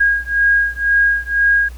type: beating tone pair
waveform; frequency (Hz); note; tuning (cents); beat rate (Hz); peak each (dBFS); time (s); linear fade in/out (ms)
sine; 1633 / 1635; G#6 / G#6; -30 / -28; 2; -15; 0-1.69; 10
effects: added 60 Hz sine -30 dBFS peak until 1.77 s + pink hiss -46 dBFS RMS until 1.77 s